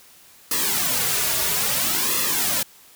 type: noise with flanger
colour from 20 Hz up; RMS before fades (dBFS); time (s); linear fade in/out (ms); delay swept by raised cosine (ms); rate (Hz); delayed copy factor
white; -22; 0.51-2.63; 5; 1.3 to 3.9; 0.6; -0.85
effects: white hiss -50 dBFS RMS until 2.95 s